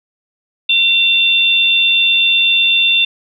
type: tone pair together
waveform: sine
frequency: 2734 / 3558 Hz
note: F7 / A7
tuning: -37 / +19 cents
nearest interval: perfect fourth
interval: 456 cents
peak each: -12 dBFS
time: 0.69-3.05 s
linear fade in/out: 5 ms
effects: none